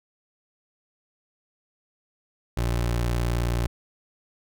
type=tone; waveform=25% pulse; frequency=59 Hz; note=A#1; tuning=22 cents sharp; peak=-19 dBFS; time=2.57-3.67 s; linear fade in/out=5 ms; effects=none

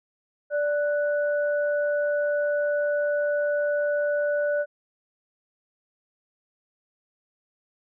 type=tone pair together; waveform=sine; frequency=586 / 1480.9 Hz; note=D5 / F#6; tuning=-4 / +1 cents; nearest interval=octave + major third; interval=1605 cents; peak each=-22 / -31 dBFS; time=0.5-4.66 s; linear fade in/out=50 ms; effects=none

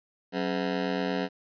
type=ring-modulated tone; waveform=20% pulse; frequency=230.9 Hz; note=A#3; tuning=16 cents flat; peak=-19 dBFS; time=0.32-1.29 s; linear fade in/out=50 ms; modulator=44.2 Hz; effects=resampled to 11025 Hz + 10-bit

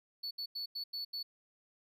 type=tone bursts at uneven times; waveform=triangle; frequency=4441 Hz; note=C#8; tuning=2 cents sharp; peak=-36 dBFS; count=6; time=0.23-0.31 / 0.38-0.46 / 0.55-0.66 / 0.75-0.84 / 0.93-1.05 / 1.13-1.23 s; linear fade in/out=10 ms; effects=none

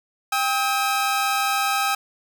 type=tone pair together; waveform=sawtooth; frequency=794.4 / 1280 Hz; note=G5 / D#6; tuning=+23 / +49 cents; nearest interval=minor sixth; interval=826 cents; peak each=-19 dBFS; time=0.32-1.95 s; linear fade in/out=5 ms; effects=none

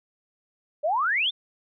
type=exponential sweep; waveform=sine; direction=up; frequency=563 to 3680 Hz; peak=-21 dBFS; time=0.83-1.31 s; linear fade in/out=20 ms; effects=none

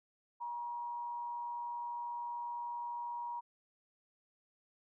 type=tone with frequency modulation; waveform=sine; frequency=953 Hz; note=A#5; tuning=38 cents sharp; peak=-38 dBFS; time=0.4-3.41 s; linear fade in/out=20 ms; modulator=131 Hz; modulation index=0.24; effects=none

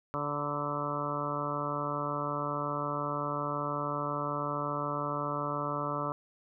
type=harmonic tone with a mistuned harmonic; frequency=145.5 Hz; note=D3; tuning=16 cents flat; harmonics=1 / 2 / 3 / 4 / 5 / 6 / 7 / 8 / 9; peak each=-39 / -40 / -42 / -38 / -46 / -43 / -39 / -37 / -38 dBFS; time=0.14-6.12 s; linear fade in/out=0 ms; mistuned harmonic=6; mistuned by=+64 cents; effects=none

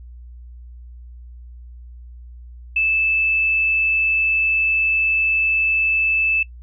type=tone; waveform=sine; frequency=2628 Hz; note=E7; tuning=6 cents flat; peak=-15 dBFS; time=2.76-6.43 s; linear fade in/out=5 ms; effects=noise-tail reverb RT60 0.1 s tail -19 dB re dry + added 60 Hz sine -36 dBFS peak until 6.62 s

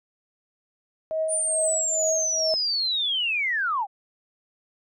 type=tone with tremolo; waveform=sine; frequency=635 Hz; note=D#5; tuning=35 cents sharp; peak=-21 dBFS; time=1.11-2.54 s; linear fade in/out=0 ms; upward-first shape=triangle; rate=2.3 Hz; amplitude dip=90%
type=linear sweep; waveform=sine; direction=down; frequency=9397 to 740 Hz; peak=-22 dBFS; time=1.28-3.87 s; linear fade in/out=50 ms
effects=tanh soft clip ceiling -11 dBFS

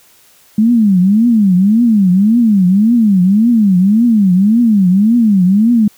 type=tone with vibrato; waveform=sine; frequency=207.7 Hz; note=G#3; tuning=in tune; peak=-6 dBFS; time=0.58-5.88 s; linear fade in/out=5 ms; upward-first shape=triangle; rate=1.8 Hz; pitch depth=290 cents each way; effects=white hiss -47 dBFS RMS until 5.97 s

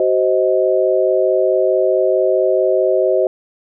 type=chord; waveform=sine; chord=C diminished; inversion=second; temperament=just; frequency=376.7 / 523.3 / 627.9 Hz; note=Gb4 / C5 / Eb5; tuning=+31 / 0 / +16 cents; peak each=-16 dBFS; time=0-3.27 s; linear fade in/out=2 ms; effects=none

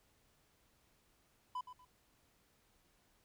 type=tone with echo; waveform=triangle; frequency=1000 Hz; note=B5; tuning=21 cents sharp; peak=-36 dBFS; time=1.55-1.61 s; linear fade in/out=5 ms; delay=120 ms; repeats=2; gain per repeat=-11 dB; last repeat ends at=1.85 s; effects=pink hiss -73 dBFS RMS until 3.24 s

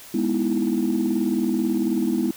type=chord; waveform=sine; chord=E major seventh; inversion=first; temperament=equal; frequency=207.7 / 246.9 / 311.1 / 329.6 Hz; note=G#3 / B3 / D#4 / E4; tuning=0 / 0 / 0 / 0 cents; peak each=-24 / -23 / -28 / -23 dBFS; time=0.14-2.31 s; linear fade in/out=5 ms; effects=tanh soft clip ceiling -13 dBFS + white hiss -43 dBFS RMS until 2.36 s

